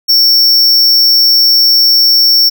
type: tone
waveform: square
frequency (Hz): 5460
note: F8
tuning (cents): -40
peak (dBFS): -5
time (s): 0.08-2.5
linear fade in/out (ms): 20
effects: none